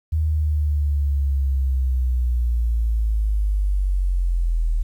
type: linear sweep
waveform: sine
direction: down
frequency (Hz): 78.9 to 39.28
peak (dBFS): -17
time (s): 0.12-4.83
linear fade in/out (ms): 10
effects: 9-bit